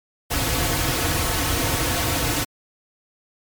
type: noise with comb filter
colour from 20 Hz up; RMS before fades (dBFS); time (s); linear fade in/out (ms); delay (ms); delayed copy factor
pink; -22; 0.3-2.45; 20; 5; -0.7
effects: MP3 96 kbps